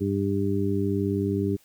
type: harmonic tone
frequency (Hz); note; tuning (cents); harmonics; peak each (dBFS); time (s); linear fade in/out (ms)
99.2; G2; +21; 1 / 2 / 3 / 4; -28 / -28 / -28 / -28; 0-1.57; 20
effects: white hiss -60 dBFS RMS until 1.64 s